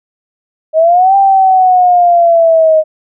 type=linear two-way sweep; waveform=sine; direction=up then down; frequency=622 to 791 to 622 Hz; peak=-4 dBFS; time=0.73-2.84 s; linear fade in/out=50 ms; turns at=1.16 s; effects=none